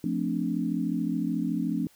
sine chord, D minor seventh, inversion first, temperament equal with one note detuned, 174.61 / 220 / 259.8 / 293.7 Hz, F3 / A3 / C4 / D4, 0 / 0 / -12 / 0 cents, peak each -31 dBFS, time 0.04-1.87 s, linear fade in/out 2 ms, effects white hiss -60 dBFS RMS until 1.95 s

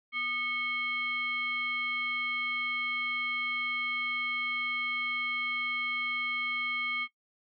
sine tone with frequency modulation, 2200 Hz, C#7, 14 cents flat, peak -29 dBFS, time 0.12-7.08 s, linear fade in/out 50 ms, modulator 978 Hz, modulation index 0.72, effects noise-tail reverb RT60 0.1 s tail -18 dB re dry

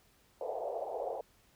pink band-pass noise, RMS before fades -38 dBFS, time 0.41-1.21 s, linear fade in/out 2 ms, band 460 to 770 Hz, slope 48 dB/octave, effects pink hiss -67 dBFS RMS until 1.55 s

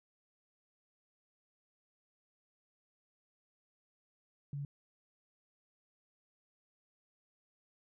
sine tone, 142.1 Hz, C#3, 43 cents sharp, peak -37 dBFS, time 4.53-4.65 s, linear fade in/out 2 ms, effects none

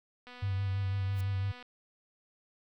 click train, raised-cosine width 0.3 ms, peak -34 dBFS, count 336, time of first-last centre 0.27-1.626 s, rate 247 Hz
sine tone with vibrato, 97.2 Hz, G2, 14 cents flat, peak -29 dBFS, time 0.42-1.52 s, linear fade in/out 10 ms, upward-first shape sine, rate 6 Hz, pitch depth 43 cents each way
white noise with exponential growth, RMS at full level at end -48 dBFS, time 1.1-1.21 s, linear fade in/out 5 ms, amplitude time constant 22 ms
effects none

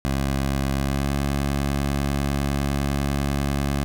15% pulse tone with pitch glide, 68.2 to 70.04 Hz, C#2 to C#2, -28 to +18 cents, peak -15 dBFS, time 0.05-3.84 s, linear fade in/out 0 ms, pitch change +46 cents, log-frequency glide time 0.82-1.1 s, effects 9-bit

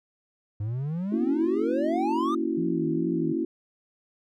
triangle exponential sweep, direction up, 100 to 1244.5 Hz, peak -25 dBFS, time 0.6-2.35 s, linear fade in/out 5 ms
sine chord, F# dominant seventh, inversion first, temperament equal, 233.1 / 277.2 / 329.6 / 370 Hz, A#3 / C#4 / E4 / F#4, 0 / 0 / 0 / 0 cents, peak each -32 / -30 / -27 / -33 dBFS, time 1.12-3.45 s, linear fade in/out 5 ms
sine tone with vibrato, 166.6 Hz, E3, 19 cents sharp, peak -30 dBFS, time 2.57-3.33 s, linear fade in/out 10 ms, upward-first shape triangle, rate 2.4 Hz, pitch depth 98 cents each way
effects none

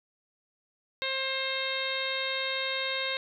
harmonic tone, 531 Hz, C5, 25 cents sharp, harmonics 1 / 2 / 3 / 4 / 5 / 6 / 7 / 8, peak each -36 / -40 / -38 / -35 / -38 / -41 / -35 / -40 dBFS, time 1.02-3.17 s, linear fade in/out 0 ms, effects none

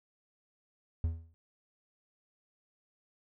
triangle tone with exponential decay, 82.1 Hz, E2, 6 cents flat, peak -23 dBFS, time 1.04-1.34 s, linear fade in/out 0 ms, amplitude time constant 64 ms, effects none

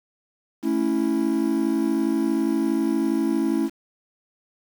triangle chord, A major, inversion none, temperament equal, 220 / 277.2 / 329.6 Hz, A3 / C#4 / E4, 0 / 0 / 0 cents, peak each -24 / -22 / -21 dBFS, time 0.62-3.7 s, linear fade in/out 50 ms, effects 7-bit

